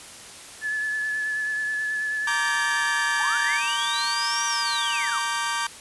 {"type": "tone with vibrato", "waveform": "sine", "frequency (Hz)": 1722, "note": "A6", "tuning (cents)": -38, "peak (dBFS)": -24, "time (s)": [0.61, 3.61], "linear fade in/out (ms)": 50, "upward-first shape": "triangle", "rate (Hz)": 9.3, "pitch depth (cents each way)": 21}
{"type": "chord", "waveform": "sawtooth", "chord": "G minor", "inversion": "first", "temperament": "equal with one note detuned", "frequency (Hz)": [932.3, 1167.2, 1568], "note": ["Bb5", "D6", "G6"], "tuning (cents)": [0, -11, 0], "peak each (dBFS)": -25, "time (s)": [2.27, 5.67], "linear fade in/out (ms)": 5}
{"type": "linear two-way sweep", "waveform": "sine", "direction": "up then down", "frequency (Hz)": [784, 5920, 955], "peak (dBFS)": -27, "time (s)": [3.19, 5.2], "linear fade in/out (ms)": 20, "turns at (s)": 4.46}
{"effects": ["white hiss -42 dBFS RMS until 5.8 s", "resampled to 24000 Hz"]}